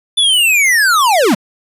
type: linear sweep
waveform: square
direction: down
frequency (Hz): 3520 to 170.9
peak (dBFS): -9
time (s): 0.17-1.35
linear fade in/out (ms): 10
effects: resampled to 32000 Hz